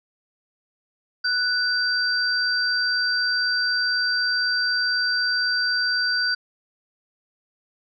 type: tone pair together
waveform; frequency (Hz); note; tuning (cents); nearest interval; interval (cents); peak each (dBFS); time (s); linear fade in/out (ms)
sine; 1481 / 4702; F#6 / D8; +1 / +1; octave + minor sixth; 2000; -22 / -23; 1.24-6.35; 10
effects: none